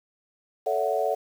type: chord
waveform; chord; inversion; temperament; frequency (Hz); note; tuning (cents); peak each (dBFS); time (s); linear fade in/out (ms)
sine; F# minor seventh; first; equal with one note detuned; 440 / 563.4 / 659.3 / 740; A4 / C#5 / E5 / F#5; 0 / +28 / 0 / 0; -28; 0.66-1.15; 10
effects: 8-bit